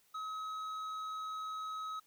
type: tone with tanh clipping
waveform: sine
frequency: 1277 Hz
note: D#6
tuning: 45 cents sharp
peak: -40 dBFS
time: 0.14-2 s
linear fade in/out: 10 ms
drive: 8 dB
effects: white hiss -70 dBFS RMS until 2.06 s